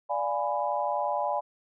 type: chord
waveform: sine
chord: D diminished seventh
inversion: none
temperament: equal with one note detuned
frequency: 587.3 / 698.5 / 830.6 / 994.1 Hz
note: D5 / F5 / Ab5 / Cb6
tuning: 0 / 0 / 0 / +11 cents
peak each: -31 / -33 / -30 / -32 dBFS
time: 0.09-1.41 s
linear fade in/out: 20 ms
effects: none